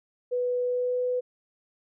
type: tone with pitch glide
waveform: sine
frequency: 493.9 to 498.2 Hz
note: B4 to B4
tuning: 0 to +15 cents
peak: -24 dBFS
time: 0.31-1.21 s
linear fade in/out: 20 ms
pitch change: +15 cents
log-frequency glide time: 0.64-1.02 s
effects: none